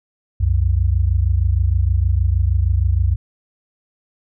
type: tone pair together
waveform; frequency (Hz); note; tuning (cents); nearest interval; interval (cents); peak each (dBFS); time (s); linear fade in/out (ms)
sine; 64.48 / 90.9; C2 / F#2; -25 / -30; tritone; 595; -16; 0.4-3.16; 10
effects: none